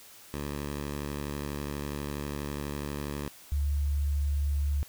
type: tone pair in turn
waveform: 10% pulse / sine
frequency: 72.2 / 71.87 Hz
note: D2 / D2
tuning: -29 / -37 cents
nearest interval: unison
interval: 8 cents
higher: first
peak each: -25 dBFS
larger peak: neither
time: 0.34-3.28 / 3.52-4.83 s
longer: first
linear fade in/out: 0 ms
effects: white hiss -52 dBFS RMS until 4.88 s